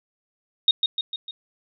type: tone with echo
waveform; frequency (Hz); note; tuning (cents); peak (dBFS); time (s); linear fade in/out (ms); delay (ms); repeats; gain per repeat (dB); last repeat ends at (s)
sine; 3720; A#7; -4; -12; 0.68-0.71; 2; 150; 4; -5; 1.31
effects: none